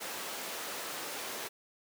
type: high-pass noise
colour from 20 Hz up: pink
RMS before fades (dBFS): -40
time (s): 0-1.49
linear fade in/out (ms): 20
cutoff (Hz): 430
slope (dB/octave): 12
effects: none